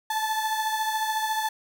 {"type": "beating tone pair", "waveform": "35% pulse", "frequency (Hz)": [870, 884], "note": ["A5", "A5"], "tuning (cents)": [-20, 8], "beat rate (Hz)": 14, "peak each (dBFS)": [-24, -30], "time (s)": [0.1, 1.49], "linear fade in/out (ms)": 5, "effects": []}